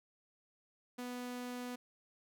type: tone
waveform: sawtooth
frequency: 246.9 Hz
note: B3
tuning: in tune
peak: -37 dBFS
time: 0.98-1.76 s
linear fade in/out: 10 ms
effects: none